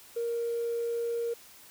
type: tone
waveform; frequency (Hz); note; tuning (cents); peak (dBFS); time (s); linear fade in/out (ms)
triangle; 468.1; A#4; +7; -25; 0.16-1.34; 10
effects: tanh soft clip ceiling -26 dBFS + white hiss -53 dBFS RMS until 1.7 s